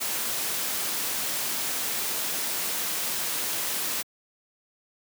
white noise, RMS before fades -29 dBFS, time 0-4.03 s, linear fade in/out 20 ms, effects high-pass 150 Hz 12 dB/octave

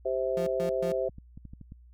sine chord, C major, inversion second, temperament just, 392.4 / 523.3 / 654.1 Hz, G4 / C5 / E5, +2 / 0 / -14 cents, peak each -32 / -29 / -32 dBFS, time 0.05-1.09 s, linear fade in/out 10 ms
35% pulse tone bursts, 174.9 Hz, F3, 3 cents sharp, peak -32 dBFS, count 3, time 0.37-0.921 s, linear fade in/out 2 ms, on 97 ms, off 130 ms
clicks, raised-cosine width 5 ms, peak -32 dBFS, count 7, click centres 1.094 / 1.184 / 1.375 / 1.453 / 1.535 / 1.613 / 1.721 s
effects added 60 Hz sine -51 dBFS peak until 1.93 s

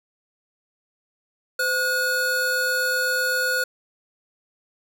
square tone pair together, 512.3 / 1449 Hz, C5 / F#6, -37 / -37 cents, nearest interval octave + tritone, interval 1800 cents, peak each -28 / -22 dBFS, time 1.59-3.64 s, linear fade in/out 5 ms, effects none

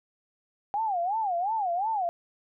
sine tone with vibrato, 784 Hz, G5, in tune, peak -25 dBFS, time 0.74-2.09 s, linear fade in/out 0 ms, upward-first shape sine, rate 2.8 Hz, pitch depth 240 cents each way, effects none

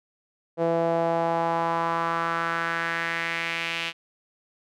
sawtooth tone with band-pass filter sweep, 166.9 Hz, E3, 22 cents sharp, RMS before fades -26 dBFS, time 0.57-3.93 s, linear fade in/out 50 ms, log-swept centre 550 to 2800 Hz, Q 2.8, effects none

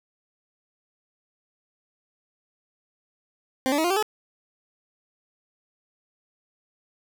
20% pulse tone with pitch steps, 261.6 / 288.6 / 318.4 / 351.2 / 387.5 / 427.4 Hz, C4 / D4 / D#4 / F4 / G4 / G#4, 0 / -30 / +40 / +10 / -20 / +50 cents, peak -16 dBFS, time 3.66-4.026 s, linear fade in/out 0 ms, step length 61 ms, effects none

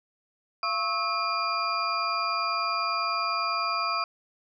sine tone cluster, 682 / 1100 / 1298 / 2420 / 4790 Hz, F5 / C#6 / E6 / D#7 / D8, -41 / -14 / -27 / -49 / +33 cents, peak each -36 / -30 / -29 / -34 / -33 dBFS, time 0.63-4.04 s, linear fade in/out 2 ms, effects none

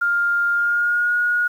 sine tone with pitch glide, 1403 to 1444.9 Hz, F6 to F#6, +8 to -42 cents, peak -16 dBFS, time 0.01-1.48 s, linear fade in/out 10 ms, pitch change +50 cents, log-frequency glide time 0.53-1.15 s, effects 8-bit

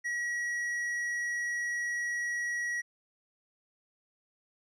sine tone with tanh clipping, 1916 Hz, A#6, 47 cents sharp, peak -32 dBFS, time 0.04-2.82 s, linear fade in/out 20 ms, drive 8 dB, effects none

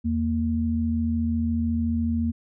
sine tone pair together, 81.8 / 231.4 Hz, E2 / A#3, -13 / -13 cents, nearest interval octave + tritone, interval 1800 cents, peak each -26 / -23 dBFS, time 0.04-2.32 s, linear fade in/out 20 ms, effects none

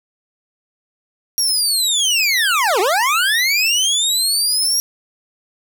25% pulse linear two-way sweep, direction down then up, 5680 to 348.6 to 5680 Hz, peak -10 dBFS, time 1.38-4.8 s, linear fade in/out 0 ms, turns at 2.8 s, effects 8-bit

